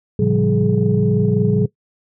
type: tone cluster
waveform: sine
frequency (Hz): 110.8 / 136.2 / 171.9 / 195.6 / 421.2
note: A2 / C#3 / F3 / G3 / G#4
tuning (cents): +13 / -30 / -27 / -4 / +24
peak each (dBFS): -19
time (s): 0.19-1.66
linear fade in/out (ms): 5
effects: noise-tail reverb RT60 0.1 s tail -18 dB re dry + tanh soft clip ceiling -3 dBFS